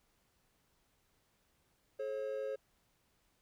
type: tone pair together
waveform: triangle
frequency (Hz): 428.6 / 540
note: A4 / C#5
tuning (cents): -45 / -45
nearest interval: major third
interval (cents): 400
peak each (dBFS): -39 / -36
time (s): 1.99-2.56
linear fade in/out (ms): 10
effects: pink hiss -75 dBFS RMS until 3.41 s